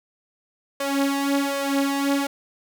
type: tone with flanger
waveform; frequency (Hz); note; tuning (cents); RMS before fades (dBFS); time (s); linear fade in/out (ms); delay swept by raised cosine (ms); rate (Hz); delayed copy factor
sawtooth; 278.3; C#4; +7; -23; 0.8-2.27; 5; 1.9 to 4.7; 1.3; +0.75
effects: none